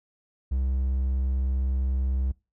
triangle tone, 65.41 Hz, C2, in tune, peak -21 dBFS, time 0.51-2.32 s, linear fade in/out 10 ms, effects noise-tail reverb RT60 0.3 s tail -25 dB re dry

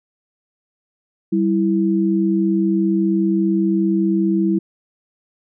sine tone pair together, 194.05 / 329 Hz, G3 / E4, -17 / -3 cents, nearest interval major sixth, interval 914 cents, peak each -17 dBFS, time 1.32-4.59 s, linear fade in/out 10 ms, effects none

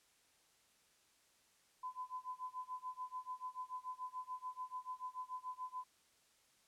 sine tone with tremolo, 1012 Hz, B5, 42 cents sharp, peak -40 dBFS, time 1.83-5.84 s, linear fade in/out 5 ms, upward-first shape sine, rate 6.9 Hz, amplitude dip 95%, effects white hiss -72 dBFS RMS until 6.67 s + low-pass 10000 Hz 12 dB/octave

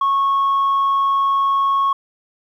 sine tone, 1100 Hz, C#6, 14 cents flat, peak -12 dBFS, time 0.01-1.93 s, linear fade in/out 5 ms, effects tanh soft clip ceiling -12 dBFS + 9-bit

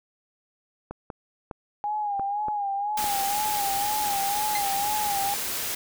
clicks, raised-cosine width 1 ms, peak -20 dBFS, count 6, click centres 0.91 / 1.102 / 1.512 / 2.196 / 2.484 / 3.042 s
sine tone with vibrato, 819 Hz, G#5, 24 cents flat, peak -25 dBFS, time 1.84-5.34 s, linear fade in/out 0 ms, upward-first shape sine, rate 2 Hz, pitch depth 64 cents each way
white noise, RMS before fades -30 dBFS, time 2.97-5.75 s, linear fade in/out 5 ms
sawtooth tone with exponential decay, 2067 Hz, C7, 22 cents flat, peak -23 dBFS, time 4.55-4.7 s, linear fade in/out 2 ms, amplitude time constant 32 ms
effects none

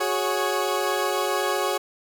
20% pulse chord, F# suspended second, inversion none, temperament equal with one note detuned, 367.4 / 415.3 / 554.4 Hz, F#4 / G#4 / C#5, -12 / 0 / 0 cents, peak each -22 dBFS, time 0-1.78 s, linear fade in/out 10 ms, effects none

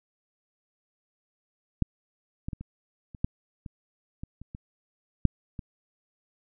clicks, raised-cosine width 5 ms, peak -10 / -20 / -22 / -26 / -30 / -12 / -26 / -24 / -30 / -26 / -6 / -23 dBFS, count 12, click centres 1.823 / 2.485 / 2.532 / 2.61 / 3.148 / 3.245 / 3.662 / 4.235 / 4.416 / 4.549 / 5.253 / 5.592 s, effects none

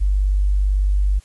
sine tone, 49 Hz, G1, in tune, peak -14 dBFS, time 0-1.2 s, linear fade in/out 20 ms, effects white hiss -54 dBFS RMS until 1.24 s + resampled to 24000 Hz

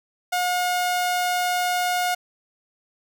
sawtooth tone, 719 Hz, F#5, 50 cents flat, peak -17 dBFS, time 0.32-2.15 s, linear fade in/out 10 ms, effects none

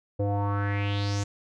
square tone with low-pass filter sweep, 101.1 Hz, G#2, 46 cents flat, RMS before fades -27 dBFS, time 0.19-1.24 s, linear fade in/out 10 ms, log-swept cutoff 510 to 7100 Hz, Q 4.2, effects none

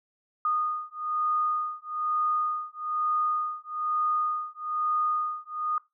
sine beating tone pair, 1230 / 1231.1 Hz, D#6 / D#6, -20 / -19 cents, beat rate 1.1 Hz, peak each -29 dBFS, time 0.45-5.78 s, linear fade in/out 2 ms, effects noise-tail reverb RT60 0.2 s tail -19 dB re dry

